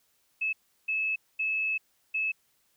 sine tone bursts at uneven times, 2599 Hz, E7, 25 cents flat, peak -26 dBFS, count 4, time 0.41-0.53 / 0.88-1.16 / 1.39-1.78 / 2.14-2.32 s, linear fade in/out 10 ms, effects white hiss -70 dBFS RMS until 2.76 s

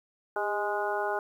harmonic tone with a mistuned harmonic, 207.7 Hz, G#3, in tune, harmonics 2 / 3 / 4 / 5 / 6 / 7, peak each -33 / -34 / -32 / -38 / -40 / -35 dBFS, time 0.36-1.19 s, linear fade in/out 2 ms, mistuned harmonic 2, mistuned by -40 cents, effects 10-bit

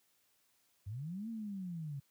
sine linear two-way sweep, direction up then down, 90.4 to 231.6 to 134.7 Hz, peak -39 dBFS, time 0.86-2 s, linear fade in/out 10 ms, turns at 1.29 s, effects white hiss -74 dBFS RMS until 2.1 s + high-pass 60 Hz 12 dB/octave

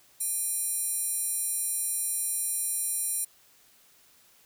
square tone with high-pass filter, 810 Hz, G#5, 43 cents flat, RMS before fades -30 dBFS, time 0.2-3.25 s, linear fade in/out 10 ms, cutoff 9600 Hz, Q 4.7, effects white hiss -60 dBFS RMS until 4.45 s

